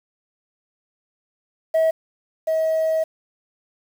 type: tone pair in turn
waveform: sine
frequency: 644 / 639.2 Hz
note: E5 / D#5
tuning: -41 / +47 cents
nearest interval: unison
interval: 12 cents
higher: first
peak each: -12 / -16 dBFS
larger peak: first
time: 1.74-1.91 / 2.47-3.04 s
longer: second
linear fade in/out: 10 ms
effects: tanh soft clip ceiling -14 dBFS + 7-bit